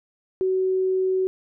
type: tone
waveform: sine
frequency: 375.5 Hz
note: F#4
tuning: 26 cents sharp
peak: -19 dBFS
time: 0.41-1.27 s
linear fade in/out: 0 ms
effects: none